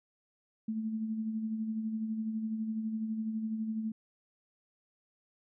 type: tone with tremolo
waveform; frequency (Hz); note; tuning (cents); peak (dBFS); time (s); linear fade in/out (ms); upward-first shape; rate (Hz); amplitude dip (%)
sine; 220; A3; 0; -30; 0.68-3.92; 5; sine; 12; 45
effects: none